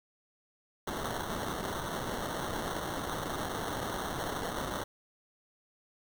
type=noise with sample-and-hold; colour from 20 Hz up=white; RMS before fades=-36 dBFS; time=0.87-4.84 s; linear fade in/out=5 ms; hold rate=2450 Hz; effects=none